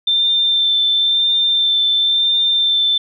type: tone with vibrato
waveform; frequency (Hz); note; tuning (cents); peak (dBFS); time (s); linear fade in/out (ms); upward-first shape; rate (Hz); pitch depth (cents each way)
sine; 3568; A7; +23; -12; 0.07-2.98; 5; sine; 0.97; 14
effects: none